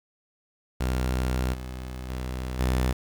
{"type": "tone with level steps", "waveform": "sawtooth", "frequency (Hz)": 63.3, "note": "B1", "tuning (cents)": 43, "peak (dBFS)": [-20, -30, -26, -18], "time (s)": [0.8, 2.93], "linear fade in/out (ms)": 10, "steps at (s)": [1.53, 2.09, 2.59], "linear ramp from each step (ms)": 10, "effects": ["8-bit"]}